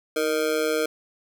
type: tone with amplitude modulation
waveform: square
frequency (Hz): 466.1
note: A#4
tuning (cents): 0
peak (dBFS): -18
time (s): 0.16-0.86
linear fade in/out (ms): 5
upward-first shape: sine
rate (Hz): 150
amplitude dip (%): 100
effects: none